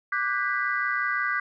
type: chord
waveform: sine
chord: G major seventh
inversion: second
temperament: equal with one note detuned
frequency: 1174.7 / 1480 / 1605.6 / 1975.5 Hz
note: D6 / F#6 / G6 / B6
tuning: 0 / 0 / +41 / 0 cents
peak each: -29 dBFS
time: 0.12-1.4 s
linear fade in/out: 5 ms
effects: tanh soft clip ceiling -13 dBFS